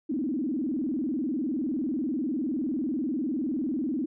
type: tone with vibrato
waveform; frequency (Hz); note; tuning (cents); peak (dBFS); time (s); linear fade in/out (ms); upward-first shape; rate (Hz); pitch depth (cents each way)
sine; 277.2; C#4; 0; -26; 0.09-4.06; 10; square; 20; 220
effects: none